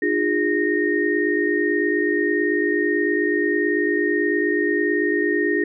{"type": "tone cluster", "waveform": "sine", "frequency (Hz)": [303.5, 352.3, 410.7, 1851], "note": ["D#4", "F4", "G#4", "A#6"], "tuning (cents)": [-43, 15, -19, -13], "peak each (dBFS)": -23, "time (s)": [0.02, 5.64], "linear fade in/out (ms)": 5, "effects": []}